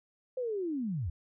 sine linear sweep, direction down, 523.3 to 70 Hz, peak -31 dBFS, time 0.37-1.1 s, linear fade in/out 5 ms, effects none

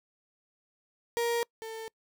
35% pulse tone pair in turn, 470 / 446.3 Hz, A#4 / A4, +14 / +25 cents, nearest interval minor second, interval 89 cents, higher first, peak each -25 / -36 dBFS, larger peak first, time 1.17-1.43 / 1.62-1.88 s, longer neither, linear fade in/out 0 ms, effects noise-tail reverb RT60 0.1 s tail -26 dB re dry

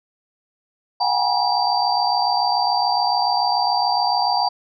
sine tone cluster, 725 / 792 / 832 / 962 / 4663 Hz, F#5 / G5 / G#5 / B5 / D8, -35 / +18 / +3 / -46 / -13 cents, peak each -23 dBFS, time 1-4.49 s, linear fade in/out 10 ms, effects none

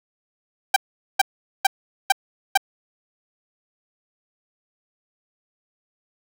sawtooth tone bursts, 784 Hz, G5, in tune, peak -8 dBFS, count 5, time 0.74-2.575 s, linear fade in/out 5 ms, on 23 ms, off 430 ms, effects none

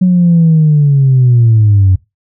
sine linear sweep, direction down, 185 to 91.5 Hz, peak -3 dBFS, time 0.01-1.96 s, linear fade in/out 10 ms, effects noise-tail reverb RT60 0.2 s tail -20 dB re dry + tanh soft clip ceiling -1 dBFS

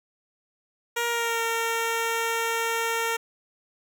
10% pulse tone with pitch glide, 471.5 to 458.3 Hz, A#4 to A#4, +20 to -29 cents, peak -16 dBFS, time 0.96-3.17 s, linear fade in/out 10 ms, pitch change -49 cents, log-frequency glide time 1.08-1.42 s, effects none

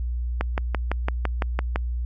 click train, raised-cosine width 0.5 ms, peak -9 dBFS, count 9, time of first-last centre 0.41-1.759 s, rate 5.93 Hz, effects added 60 Hz sine -24 dBFS peak until 2.05 s

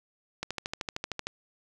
click train, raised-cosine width 0.2 ms, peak -15 dBFS, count 12, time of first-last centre 0.43-1.27 s, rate 13.1 Hz, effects none

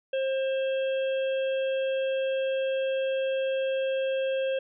harmonic tone with a mistuned harmonic, 532 Hz, C5, 29 cents sharp, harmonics 1 / 3 / 5 / 6, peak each -25 / -41 / -40 / -43 dBFS, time 0.13-4.59 s, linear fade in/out 5 ms, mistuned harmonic 6, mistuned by +29 cents, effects none

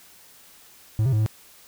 triangle tone with pitch steps, 109 / 133.5 / 107.8 / 108.8 Hz, A2 / C3 / A2 / A2, -16 / +35 / -35 / -19 cents, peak -16 dBFS, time 0.99-1.262 s, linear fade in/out 0 ms, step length 68 ms, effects white hiss -51 dBFS RMS until 1.67 s

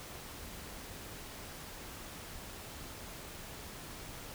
silence, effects pink hiss -47 dBFS RMS until 4.34 s

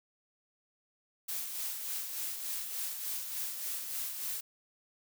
blue noise with tremolo, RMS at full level -36 dBFS, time 1.28-4.41 s, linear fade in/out 10 ms, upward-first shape sine, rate 3.4 Hz, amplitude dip 45%, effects none

